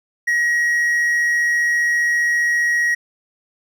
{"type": "tone with amplitude modulation", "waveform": "triangle", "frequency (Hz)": 1900, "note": "A#6", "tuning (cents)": 33, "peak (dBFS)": -12, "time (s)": [0.27, 2.95], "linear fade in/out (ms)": 10, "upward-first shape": "sine", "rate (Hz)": 155, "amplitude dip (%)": 25, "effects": []}